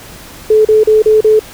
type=tone bursts; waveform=sine; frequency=432.2 Hz; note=A4; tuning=31 cents flat; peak=-4 dBFS; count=5; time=0.5-1.394 s; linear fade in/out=5 ms; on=150 ms; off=36 ms; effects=pink hiss -33 dBFS RMS until 1.53 s